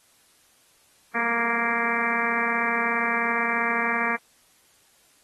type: harmonic tone with a mistuned harmonic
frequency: 233.1 Hz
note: A#3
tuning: in tune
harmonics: 1 / 2 / 3 / 4 / 5 / 6 / 7 / 8 / 9 / 10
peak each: -34 / -35 / -36 / -32 / -30 / -36 / -30 / -32 / -31 / -32 dBFS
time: 1.14-4.17 s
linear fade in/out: 20 ms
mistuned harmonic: 7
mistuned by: +17 cents
effects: white hiss -60 dBFS RMS until 5.23 s + AAC 32 kbps